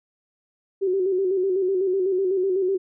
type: tone with vibrato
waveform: sine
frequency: 377.8 Hz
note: F#4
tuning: 36 cents sharp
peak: -19 dBFS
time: 0.81-2.78 s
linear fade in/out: 20 ms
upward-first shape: square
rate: 8 Hz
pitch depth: 57 cents each way
effects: none